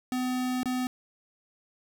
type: tone with dropouts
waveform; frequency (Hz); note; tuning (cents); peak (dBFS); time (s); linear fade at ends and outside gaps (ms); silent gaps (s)
square; 252.9; B3; +41; -28; 0.12-0.87; 1; 0.632-0.657
effects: 9-bit